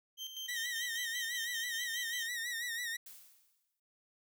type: tone with tremolo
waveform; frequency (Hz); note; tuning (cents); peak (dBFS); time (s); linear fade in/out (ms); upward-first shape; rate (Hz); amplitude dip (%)
35% pulse; 3136; G7; 0; -38; 0.17-2.29; 50; square; 5.1; 55
type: tone with vibrato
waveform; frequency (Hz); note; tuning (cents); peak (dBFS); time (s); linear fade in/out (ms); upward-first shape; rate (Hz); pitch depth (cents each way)
sawtooth; 1889; A#6; +22; -33; 0.48-2.97; 10; sine; 6.1; 74
type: noise with exponential decay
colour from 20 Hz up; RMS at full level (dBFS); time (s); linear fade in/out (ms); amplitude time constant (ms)
blue; -49; 3.06-3.8; 5; 160
effects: none